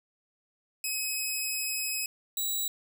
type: tone pair in turn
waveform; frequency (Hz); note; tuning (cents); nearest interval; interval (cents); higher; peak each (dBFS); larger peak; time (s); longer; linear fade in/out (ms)
10% pulse; 2548 / 3890; D#7 / B7; +41 / -27; perfect fifth; 732; second; -21; neither; 0.84-2.06 / 2.37-2.68; first; 2
effects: none